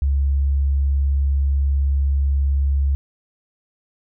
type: tone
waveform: sine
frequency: 69.3 Hz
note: C#2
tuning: in tune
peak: -15 dBFS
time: 0.02-2.95 s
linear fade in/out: 0 ms
effects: none